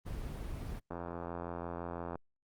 brown noise, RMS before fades -40 dBFS, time 0.05-0.8 s, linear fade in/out 20 ms
click train, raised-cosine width 1 ms, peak -26 dBFS, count 108, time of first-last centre 0.91-2.156 s, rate 85.9 Hz
effects Opus 24 kbps

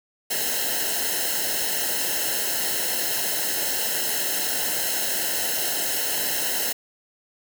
white noise with comb filter, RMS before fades -25 dBFS, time 0.3-6.73 s, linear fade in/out 10 ms, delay 0.85 ms, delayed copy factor -1, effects none

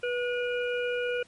harmonic tone with a mistuned harmonic, 483.6 Hz, B4, 36 cents flat, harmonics 1 / 3 / 5 / 6, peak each -28 / -34 / -38 / -41 dBFS, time 0.03-1.23 s, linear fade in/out 5 ms, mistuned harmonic 1, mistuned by +19 cents, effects pink hiss -58 dBFS RMS until 1.27 s + MP3 48 kbps

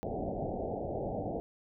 white low-pass noise, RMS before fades -36 dBFS, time 0.03-1.4 s, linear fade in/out 0 ms, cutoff 780 Hz, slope 96 dB/octave, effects none

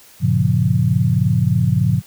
sine chord, G half-diminished seventh, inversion none, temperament just, 98 / 117.6 / 141.12 / 176.4 Hz, G2 / Bb2 / Db3 / F3, 0 / +16 / +31 / +18 cents, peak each -20 / -17 / -18 / -19 dBFS, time 0.2-2.02 s, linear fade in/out 50 ms, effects white hiss -46 dBFS RMS until 2.06 s

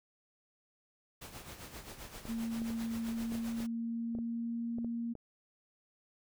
pink noise with tremolo, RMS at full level -46 dBFS, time 1.21-3.67 s, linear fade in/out 10 ms, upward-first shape sine, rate 7.6 Hz, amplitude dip 60%
clicks, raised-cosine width 2 ms, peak -32 dBFS, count 11, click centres 2.254 / 2.618 / 2.704 / 3.321 / 3.353 / 3.604 / 4.151 / 4.187 / 4.785 / 4.846 / 5.153 s
sine tone with pitch glide, 228.4 to 233.5 Hz, A#3 to A#3, -35 to +3 cents, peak -34 dBFS, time 2.28-5.14 s, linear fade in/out 20 ms, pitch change +38 cents, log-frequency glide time 2.96-4.72 s
effects none

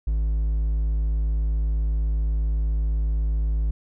triangle tone with hard clipping, 53.9 Hz, A1, 35 cents flat, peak -21 dBFS, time 0.07-3.71 s, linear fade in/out 5 ms, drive 6 dB, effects none

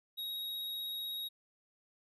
square tone with vibrato, 3788 Hz, A#7, 27 cents sharp, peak -38 dBFS, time 0.17-1.29 s, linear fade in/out 20 ms, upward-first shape triangle, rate 16 Hz, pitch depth 12 cents each way, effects none

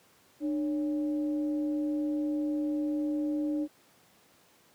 sine tone with frequency modulation, 300 Hz, D4, 37 cents sharp, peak -27 dBFS, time 0.4-3.68 s, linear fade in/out 50 ms, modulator 259 Hz, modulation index 0.49, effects pink hiss -62 dBFS RMS until 4.74 s + high-pass 150 Hz 12 dB/octave

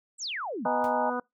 sine exponential sweep, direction down, 8372 to 147.5 Hz, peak -31 dBFS, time 0.18-0.68 s, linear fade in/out 50 ms
harmonic tone, 246.9 Hz, B3, in tune, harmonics 1 / 2 / 3 / 4 / 5 / 6, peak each -34 / -33 / -36 / -36 / -36 / -38 dBFS, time 0.65-1.2 s, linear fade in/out 5 ms
sine chord, D# suspended fourth, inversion none, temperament just, 622.3 / 829.7 / 933.4 Hz, D#5 / G#5 / A#5, 0 / -2 / +2 cents, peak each -30 dBFS, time 0.65-1.1 s, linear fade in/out 5 ms
pink noise with exponential decay, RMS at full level -44 dBFS, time 0.84-0.96 s, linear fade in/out 0 ms, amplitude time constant 26 ms
effects noise-tail reverb RT60 0.2 s tail -26 dB re dry

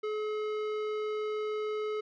sine tone with tanh clipping, 426.8 Hz, G#4, 47 cents sharp, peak -33 dBFS, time 0.03-2.01 s, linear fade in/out 10 ms, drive 15 dB, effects none

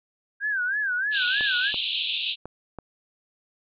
sine tone with vibrato, 1580 Hz, G6, 13 cents sharp, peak -23 dBFS, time 0.4-1.73 s, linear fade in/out 50 ms, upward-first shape sine, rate 3.2 Hz, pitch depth 150 cents each way
pink band-pass noise, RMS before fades -28 dBFS, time 1.11-2.36 s, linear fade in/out 50 ms, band 2600 to 4000 Hz, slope 96 dB/octave
clicks, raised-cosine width 1 ms, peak -22 dBFS, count 4, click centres 1.409 / 1.743 / 2.456 / 2.787 s
effects none

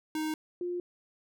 square / sine tone pair in turn, 311.1 / 353.6 Hz, D#4 / F4, 0 / +22 cents, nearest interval major second, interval 222 cents, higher second, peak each -31 / -31 dBFS, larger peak neither, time 0.15-0.34 / 0.61-0.8 s, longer neither, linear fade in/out 2 ms, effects none

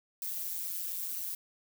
violet noise with amplitude modulation, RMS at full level -33 dBFS, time 0.22-1.35 s, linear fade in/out 2 ms, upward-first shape sine, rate 179 Hz, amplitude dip 90%, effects none

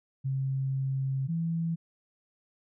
sine tone pair in turn, 134.3 / 165.78 Hz, C3 / E3, +46 / +10 cents, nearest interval major third, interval 364 cents, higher second, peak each -27 dBFS, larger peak neither, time 0.24-1.28 / 1.28-1.76 s, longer first, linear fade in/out 20 ms, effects none

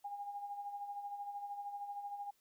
sine tone with tremolo, 812 Hz, G#5, 39 cents flat, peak -39 dBFS, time 0.04-2.31 s, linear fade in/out 10 ms, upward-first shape sine, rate 13 Hz, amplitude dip 55%, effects white hiss -75 dBFS RMS until 2.4 s

